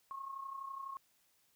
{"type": "tone with amplitude modulation", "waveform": "sine", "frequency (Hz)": 1085, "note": "C#6", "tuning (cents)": -37, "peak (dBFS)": -39, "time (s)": [0.11, 0.97], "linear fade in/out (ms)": 0, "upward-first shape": "sine", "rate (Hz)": 32, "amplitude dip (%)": 65, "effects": ["white hiss -73 dBFS RMS until 1.55 s"]}